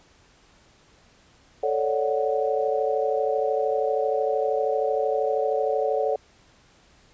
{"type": "chord", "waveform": "sine", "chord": "D major seventh", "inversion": "second", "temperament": "equal", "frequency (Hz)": [440, 554.4, 587.3, 740], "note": ["A4", "C#5", "D5", "F#5"], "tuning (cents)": [0, 0, 0, 0], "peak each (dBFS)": [-25, -26, -29, -28], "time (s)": [1.63, 6.16], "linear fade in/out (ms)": 5, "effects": ["pink hiss -57 dBFS RMS until 7.13 s", "resampled to 16000 Hz"]}